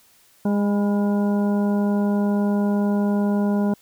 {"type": "harmonic tone with a mistuned harmonic", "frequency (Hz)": 204.2, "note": "G#3", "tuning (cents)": -29, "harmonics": [1, 2, 3, 4, 5, 7], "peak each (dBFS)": [-18, -28, -30, -34, -37, -41], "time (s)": [0.45, 3.74], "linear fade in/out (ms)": 5, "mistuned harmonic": 5, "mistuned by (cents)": -45, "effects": ["white hiss -56 dBFS RMS until 3.81 s"]}